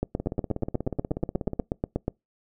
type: two click trains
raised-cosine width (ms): 2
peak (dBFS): -12 / -17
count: 18 / 24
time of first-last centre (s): 0.03-2.081 / 0.2-1.594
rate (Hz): 8.29 / 16.5
effects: noise-tail reverb RT60 0.2 s tail -26 dB re dry